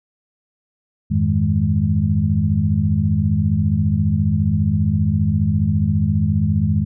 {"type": "tone cluster", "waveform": "sine", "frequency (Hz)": [87.8, 102.6, 156.8, 206.8], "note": ["F2", "G#2", "D#3", "G#3"], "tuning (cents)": [10, -21, 14, -7], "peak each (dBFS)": -20, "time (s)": [1.1, 6.85], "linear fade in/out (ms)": 20, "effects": []}